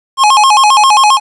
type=tone with vibrato; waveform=square; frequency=950 Hz; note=A#5; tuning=33 cents sharp; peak=-5 dBFS; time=0.17-1.2 s; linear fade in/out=50 ms; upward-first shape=square; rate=7.5 Hz; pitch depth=210 cents each way; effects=resampled to 22050 Hz + 7-bit